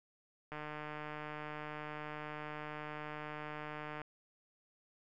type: click train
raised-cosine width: 0.5 ms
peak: -29 dBFS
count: 529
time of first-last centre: 0.52-4.017 s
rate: 151 Hz
effects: none